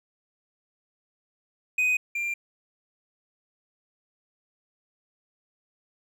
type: tone pair in turn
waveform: triangle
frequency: 2500 / 2381 Hz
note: D#7 / D7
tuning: +8 / +23 cents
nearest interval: minor second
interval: 85 cents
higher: first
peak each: -19 / -25 dBFS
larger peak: first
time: 1.78-1.97 / 2.15-2.34 s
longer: neither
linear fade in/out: 5 ms
effects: none